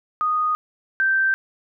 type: tone pair in turn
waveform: sine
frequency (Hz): 1239 / 1561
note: D#6 / G6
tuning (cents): -8 / -8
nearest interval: major third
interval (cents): 400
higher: second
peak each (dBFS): -18 / -16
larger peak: second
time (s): 0.21-0.55 / 1-1.34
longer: neither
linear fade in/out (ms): 0
effects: none